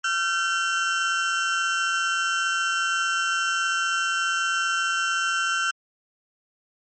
35% pulse tone pair together, 1366 / 1541 Hz, F6 / G6, -39 / -30 cents, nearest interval major second, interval 209 cents, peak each -23 dBFS, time 0.04-5.71 s, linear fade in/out 5 ms, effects MP3 32 kbps

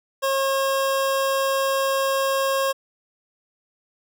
25% pulse tone, 541 Hz, C#5, 42 cents flat, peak -16 dBFS, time 0.22-2.73 s, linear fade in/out 20 ms, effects none

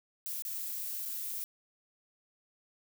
violet noise with dropouts, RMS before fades -38 dBFS, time 0.26-1.44 s, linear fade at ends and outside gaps 0 ms, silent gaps 0.422-0.45 / 1.053-1.058 s, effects none

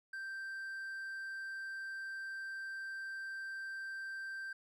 triangle tone, 1568 Hz, G6, in tune, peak -39 dBFS, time 0.13-4.53 s, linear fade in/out 5 ms, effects none

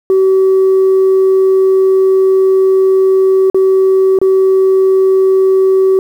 sine tone with dropouts, 381 Hz, G4, 49 cents flat, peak -4 dBFS, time 0.1-5.99 s, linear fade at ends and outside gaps 1 ms, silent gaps 3.5-3.545 / 4.188-4.215 s, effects tanh soft clip ceiling -4 dBFS + 7-bit

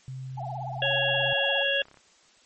sine tone, 130.81 Hz, C3, in tune, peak -34 dBFS, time 0.08-1.33 s, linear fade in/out 0 ms
sine tone with vibrato, 759 Hz, F#5, 44 cents sharp, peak -33 dBFS, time 0.37-1.63 s, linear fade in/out 10 ms, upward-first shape triangle, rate 17 Hz, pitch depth 260 cents each way
harmonic tone, 554.4 Hz, C#5, in tune, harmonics 1 / 3 / 5 / 6, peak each -28 / -28 / -28 / -28 dBFS, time 0.82-1.82 s, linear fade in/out 2 ms
click train, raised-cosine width 0.5 ms, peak -37 dBFS, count 31, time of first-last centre 1.09-1.972 s, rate 34 Hz
effects white hiss -59 dBFS RMS until 2.45 s + MP3 32 kbps

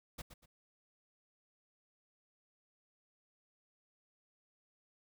pink noise with echo, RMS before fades -44 dBFS, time 0.18-0.22 s, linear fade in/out 10 ms, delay 120 ms, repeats 2, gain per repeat -10 dB, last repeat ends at 0.46 s, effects none

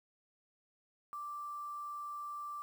sine tone with quantisation, 1174.7 Hz, D6, in tune, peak -40 dBFS, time 1.13-2.62 s, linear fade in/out 0 ms, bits 10, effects none

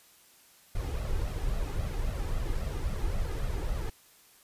brown noise with flanger, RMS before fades -31 dBFS, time 0.75-3.9 s, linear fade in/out 5 ms, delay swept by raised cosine 1.5 to 2.47 ms, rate 3.7 Hz, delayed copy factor +0.6, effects white hiss -59 dBFS RMS until 4.43 s + resampled to 32000 Hz

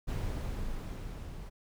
brown noise with level ramp, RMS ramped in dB -33 to -43 dBFS, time 0.07-1.5 s, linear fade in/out 20 ms, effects none

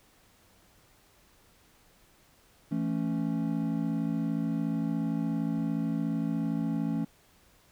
triangle chord, A major, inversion second, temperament equal with one note detuned, 166.44 / 220 / 277.2 Hz, E3 / A3 / C#4, +17 / 0 / 0 cents, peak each -30 dBFS, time 2.71-7.05 s, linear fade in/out 10 ms, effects pink hiss -62 dBFS RMS until 7.71 s

